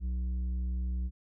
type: tone with tanh clipping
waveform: triangle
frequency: 62 Hz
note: B1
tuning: 7 cents sharp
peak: -31 dBFS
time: 0-1.11 s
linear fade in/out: 50 ms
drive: 11 dB
effects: none